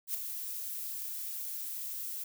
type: noise with ADSR envelope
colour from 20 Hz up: violet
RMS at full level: -32 dBFS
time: 0.07-2.24 s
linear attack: 75 ms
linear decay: 5 ms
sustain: -7 dB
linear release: 6 ms
effects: none